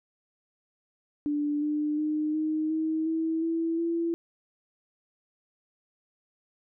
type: tone with pitch steps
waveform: sine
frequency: 293.7 / 299.4 / 305.1 / 311 / 317 / 323.1 / 329.3 / 335.6 Hz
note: D4 / D4 / D#4 / D#4 / D#4 / E4 / E4 / E4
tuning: 0 / +33 / -34 / -1 / +32 / -35 / -2 / +31 cents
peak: -25 dBFS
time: 1.26-4.14 s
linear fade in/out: 0 ms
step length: 360 ms
effects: none